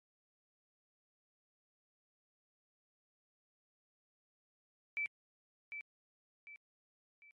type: tone with echo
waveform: sine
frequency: 2318 Hz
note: D7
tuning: 23 cents flat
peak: -34 dBFS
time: 4.97-5.06 s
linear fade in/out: 0 ms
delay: 750 ms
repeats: 3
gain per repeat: -8 dB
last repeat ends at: 7.31 s
effects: MP3 48 kbps